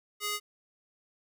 square tone with high-pass filter, 415.3 Hz, G#4, in tune, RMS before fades -33 dBFS, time 0.2-0.4 s, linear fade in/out 50 ms, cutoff 1500 Hz, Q 0.54, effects none

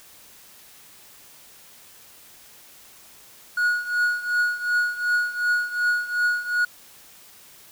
triangle tone with tremolo, 1452 Hz, F#6, 33 cents flat, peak -15 dBFS, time 3.57-6.65 s, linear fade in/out 5 ms, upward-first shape triangle, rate 2.7 Hz, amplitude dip 85%, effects white hiss -49 dBFS RMS until 7.71 s

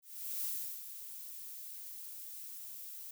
violet noise with ADSR envelope, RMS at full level -37 dBFS, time 0.02-3.11 s, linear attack 420 ms, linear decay 370 ms, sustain -10 dB, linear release 4 ms, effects none

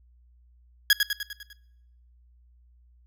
20% pulse tone with echo, 1661.2 Hz, G#6, in tune, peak -10 dBFS, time 0.9-0.93 s, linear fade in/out 2 ms, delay 100 ms, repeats 6, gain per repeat -5 dB, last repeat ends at 1.53 s, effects noise-tail reverb RT60 0.9 s tail -22 dB re dry + added 60 Hz sine -55 dBFS peak until 3.06 s

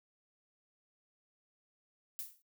violet noise with exponential decay, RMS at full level -38 dBFS, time 2.19-2.42 s, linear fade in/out 0 ms, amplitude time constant 50 ms, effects noise-tail reverb RT60 0.1 s tail -22 dB re dry

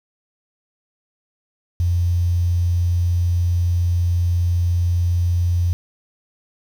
sine tone with quantisation, 87.31 Hz, F2, in tune, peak -15 dBFS, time 1.8-5.73 s, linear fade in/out 0 ms, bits 7, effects none

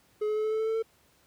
triangle tone with pitch steps, 423.8 / 427.2 / 430.7 / 434.2 / 437.7 / 441.3 / 444.9 / 448.5 Hz, G#4 / G#4 / A4 / A4 / A4 / A4 / A4 / A4, +35 / +49 / -37 / -23 / -9 / +5 / +19 / +33 cents, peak -24 dBFS, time 0.21-0.826 s, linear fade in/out 10 ms, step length 77 ms, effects pink hiss -64 dBFS RMS until 1.26 s + high-pass 60 Hz 12 dB/octave

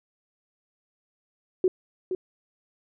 sine tone with echo, 370 Hz, F#4, in tune, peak -17 dBFS, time 1.64-1.68 s, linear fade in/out 2 ms, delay 470 ms, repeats 1, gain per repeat -8 dB, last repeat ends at 2.15 s, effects none

